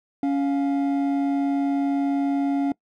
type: tone pair together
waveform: triangle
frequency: 279.3 / 703.8 Hz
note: C#4 / F5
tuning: +13 / +13 cents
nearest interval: octave + major third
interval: 1600 cents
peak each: -18 / -29 dBFS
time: 0.23-2.72 s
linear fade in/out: 2 ms
effects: noise-tail reverb RT60 0.1 s tail -23 dB re dry